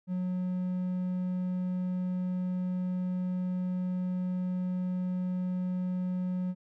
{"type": "tone", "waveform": "triangle", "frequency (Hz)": 182.2, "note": "F#3", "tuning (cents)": -26, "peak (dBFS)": -27, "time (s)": [0.07, 6.55], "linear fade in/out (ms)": 50, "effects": []}